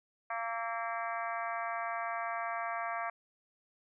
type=harmonic tone with a mistuned harmonic; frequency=230 Hz; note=A#3; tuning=23 cents flat; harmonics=3 / 4 / 5 / 6 / 7 / 8 / 9 / 10; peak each=-38 / -43 / -39 / -45 / -43 / -48 / -47 / -48 dBFS; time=0.3-3.1 s; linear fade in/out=5 ms; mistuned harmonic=6; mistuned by=-58 cents; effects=none